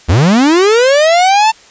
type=linear sweep; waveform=45% pulse; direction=up; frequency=69.3 to 900 Hz; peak=-6 dBFS; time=0.08-1.52 s; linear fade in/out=20 ms; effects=white hiss -41 dBFS RMS until 1.7 s + resampled to 16000 Hz